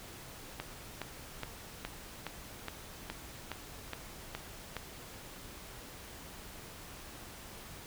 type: click train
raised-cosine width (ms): 0.3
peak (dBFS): -21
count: 11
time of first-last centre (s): 0.6-4.767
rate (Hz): 2.4
effects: pink hiss -49 dBFS RMS until 7.86 s